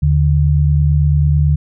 sine tone pair together, 77.78 / 146.83 Hz, D#2 / D3, 0 / 0 cents, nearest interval major seventh, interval 1100 cents, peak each -12 dBFS, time 0.02-1.56 s, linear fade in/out 10 ms, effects none

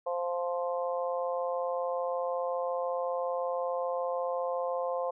harmonic tone, 174.61 Hz, F3, in tune, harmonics 3 / 4 / 5 / 6, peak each -31 / -36 / -40 / -38 dBFS, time 0.06-5.11 s, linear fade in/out 10 ms, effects none

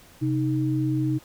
sine tone pair together, 131.1 / 311.1 Hz, C3 / D#4, +4 / 0 cents, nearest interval octave + minor third, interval 1496 cents, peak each -24 dBFS, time 0.21-1.19 s, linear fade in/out 20 ms, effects pink hiss -52 dBFS RMS until 1.24 s

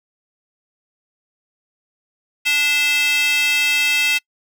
square tone with high-pass filter, 291.8 Hz, D4, 11 cents flat, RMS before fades -17 dBFS, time 2.45-4.19 s, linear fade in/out 20 ms, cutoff 2500 Hz, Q 5.1, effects noise-tail reverb RT60 0.1 s tail -26 dB re dry

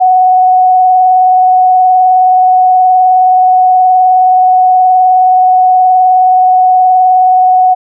sine tone with vibrato, 740 Hz, F#5, in tune, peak -3 dBFS, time 0-7.75 s, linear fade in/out 20 ms, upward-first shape sine, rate 19 Hz, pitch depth 15 cents each way, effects none

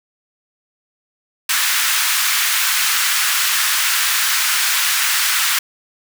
pink high-pass noise, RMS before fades -17 dBFS, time 1.49-5.59 s, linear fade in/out 5 ms, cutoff 1300 Hz, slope 24 dB/octave, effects none

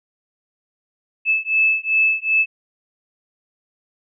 sine beating tone pair, 2614 / 2616.6 Hz, E7 / E7, -15 / -13 cents, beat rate 2.6 Hz, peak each -18 dBFS, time 1.25-2.46 s, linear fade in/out 50 ms, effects none

